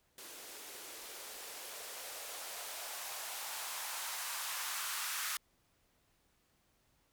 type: noise with band-pass filter sweep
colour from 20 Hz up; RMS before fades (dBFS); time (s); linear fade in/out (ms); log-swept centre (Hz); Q
violet; -43; 0.18-5.37; 2; 320 to 1300; 1.9
effects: pink hiss -74 dBFS RMS until 7.12 s